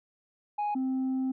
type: tone pair in turn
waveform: sine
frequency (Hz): 830.6 / 261.6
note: G#5 / C4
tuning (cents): 0 / 0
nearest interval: octave + minor sixth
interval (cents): 2000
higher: first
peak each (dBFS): -25 / -24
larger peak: second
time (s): 0.58-0.75 / 0.75-1.32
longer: second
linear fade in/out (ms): 10
effects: tanh soft clip ceiling -26 dBFS